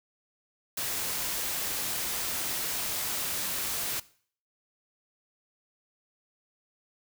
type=noise; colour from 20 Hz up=white; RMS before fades=-32 dBFS; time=0.77-4 s; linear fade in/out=5 ms; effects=noise-tail reverb RT60 0.5 s tail -19 dB re dry